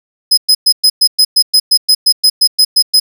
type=tone bursts; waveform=40% pulse; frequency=5060 Hz; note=D#8; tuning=28 cents sharp; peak=-4 dBFS; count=16; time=0.31-3 s; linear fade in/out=10 ms; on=65 ms; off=110 ms; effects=none